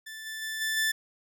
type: tone with level steps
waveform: sawtooth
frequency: 1760 Hz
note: A6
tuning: in tune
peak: -36 / -32 / -29 / -24 / -21 dBFS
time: 0.06-0.92 s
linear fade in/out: 10 ms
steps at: 0.25 / 0.41 / 0.6 / 0.76 s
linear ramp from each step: 20 ms
effects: none